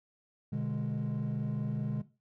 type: chord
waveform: triangle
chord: G# diminished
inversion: first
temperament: equal with one note detuned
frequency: 123.47 / 148.02 / 207.7 Hz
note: B2 / D3 / G#3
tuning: 0 / +14 / 0 cents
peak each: -33 / -32 / -33 dBFS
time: 0.52-2.02 s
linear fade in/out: 10 ms
effects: noise-tail reverb RT60 0.3 s tail -17 dB re dry + tanh soft clip ceiling -25 dBFS